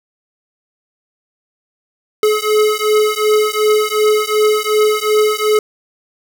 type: beating tone pair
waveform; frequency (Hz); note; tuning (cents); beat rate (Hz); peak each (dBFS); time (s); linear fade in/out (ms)
square; 425.2 / 427.9; G#4 / A4; +41 / -48; 2.7; -15; 2.23-5.59; 2
effects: none